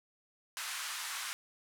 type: band-pass noise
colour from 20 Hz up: pink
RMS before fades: -40 dBFS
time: 0.57-1.33 s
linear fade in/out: 0 ms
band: 1100 to 12000 Hz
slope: 24 dB/octave
effects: none